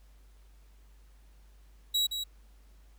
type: tone with echo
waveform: 40% pulse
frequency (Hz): 3880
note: B7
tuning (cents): -31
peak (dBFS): -24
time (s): 1.94-2.07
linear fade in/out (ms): 10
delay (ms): 170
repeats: 1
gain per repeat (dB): -7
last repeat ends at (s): 2.24
effects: added 50 Hz sine -54 dBFS peak until 2.98 s + pink hiss -68 dBFS RMS until 2.98 s